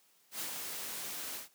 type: noise with ADSR envelope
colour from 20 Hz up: white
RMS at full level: -38 dBFS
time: 0.31-1.49 s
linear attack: 91 ms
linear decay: 100 ms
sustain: -3 dB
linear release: 130 ms
effects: white hiss -68 dBFS RMS until 1.54 s + high-pass 150 Hz 12 dB/octave